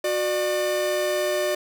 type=tone pair together; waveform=45% pulse; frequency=366.1 / 598 Hz; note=F#4 / D5; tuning=-18 / +31 cents; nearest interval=minor sixth; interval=849 cents; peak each=-27 / -23 dBFS; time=0.04-1.55 s; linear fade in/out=5 ms; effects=none